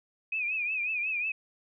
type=tone with vibrato; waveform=sine; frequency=2500 Hz; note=D#7; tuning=8 cents sharp; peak=-28 dBFS; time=0.32-1.32 s; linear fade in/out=5 ms; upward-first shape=triangle; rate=5.5 Hz; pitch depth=110 cents each way; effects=none